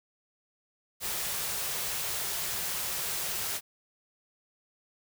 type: band-stop noise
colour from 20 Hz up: white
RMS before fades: -33 dBFS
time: 1-3.61 s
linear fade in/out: 50 ms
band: 220 to 330 Hz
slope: 96 dB/octave
effects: none